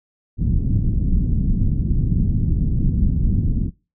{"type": "low-pass noise", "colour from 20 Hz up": "pink", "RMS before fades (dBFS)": -18, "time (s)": [0.37, 3.71], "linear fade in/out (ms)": 50, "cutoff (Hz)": 220, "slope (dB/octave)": 24, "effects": ["noise-tail reverb RT60 0.3 s tail -24 dB re dry"]}